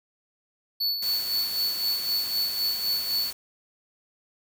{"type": "tone with tremolo", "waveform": "square", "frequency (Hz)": 4447, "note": "C#8", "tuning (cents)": 5, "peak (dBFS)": -23, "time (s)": [0.8, 3.31], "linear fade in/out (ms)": 10, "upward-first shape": "sine", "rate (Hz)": 3.9, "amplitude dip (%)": 55}
{"type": "noise", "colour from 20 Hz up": "white", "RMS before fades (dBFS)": -38, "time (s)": [1.02, 3.33], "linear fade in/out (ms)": 5}
{"effects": []}